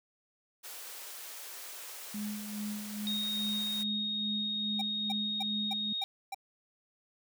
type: high-pass noise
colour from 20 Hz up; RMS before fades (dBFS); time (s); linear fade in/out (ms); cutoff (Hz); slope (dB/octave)
white; -45; 0.63-3.84; 20; 390; 24
type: tone with tremolo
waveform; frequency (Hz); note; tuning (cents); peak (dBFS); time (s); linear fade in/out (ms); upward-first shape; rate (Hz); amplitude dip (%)
sine; 209.2; G#3; +13; -34; 2.14-5.93; 5; sine; 2.4; 55
type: tone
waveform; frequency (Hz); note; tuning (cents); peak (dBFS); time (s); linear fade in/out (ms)
sine; 3729; A#7; 0; -32; 3.07-6.04; 0
type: tone bursts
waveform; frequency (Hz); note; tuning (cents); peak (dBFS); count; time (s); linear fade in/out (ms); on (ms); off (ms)
square; 784; G5; 0; -36; 6; 4.79-6.346; 5; 26; 280
effects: none